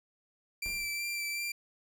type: tone with vibrato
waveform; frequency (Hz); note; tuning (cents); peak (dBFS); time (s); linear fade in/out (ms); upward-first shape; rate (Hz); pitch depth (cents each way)
sawtooth; 2349; D7; 0; -30; 0.62-1.52; 5; sine; 2.7; 17
type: noise with exponential decay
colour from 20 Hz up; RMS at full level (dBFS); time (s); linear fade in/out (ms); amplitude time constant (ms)
brown; -44; 0.66-1.22; 0; 120
effects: none